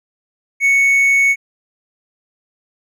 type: tone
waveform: triangle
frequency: 2217 Hz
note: C#7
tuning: in tune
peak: -8 dBFS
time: 0.6-1.36 s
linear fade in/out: 50 ms
effects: none